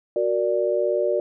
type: chord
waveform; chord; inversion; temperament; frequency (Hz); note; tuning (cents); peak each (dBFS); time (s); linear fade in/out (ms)
sine; Gb augmented; none; equal; 370 / 466.2 / 587.3; Gb4 / Bb4 / D5; 0 / 0 / 0; -24 / -25 / -22; 0.16-1.2; 2
effects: none